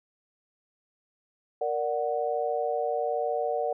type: chord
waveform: sine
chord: Bb augmented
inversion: none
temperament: equal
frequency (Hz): 466.2 / 587.3 / 740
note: Bb4 / D5 / F#5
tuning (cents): 0 / 0 / 0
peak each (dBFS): -30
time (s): 1.61-3.73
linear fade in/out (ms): 5
effects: none